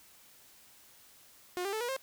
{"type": "tone with pitch steps", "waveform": "sawtooth", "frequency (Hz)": [359.1, 396.2, 437, 482.1, 531.9], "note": ["F4", "G4", "A4", "B4", "C5"], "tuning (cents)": [48, 18, -12, -42, 28], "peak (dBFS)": -29, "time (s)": [1.57, 1.965], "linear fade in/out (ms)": 0, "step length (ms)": 79, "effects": ["white hiss -59 dBFS RMS until 2.02 s"]}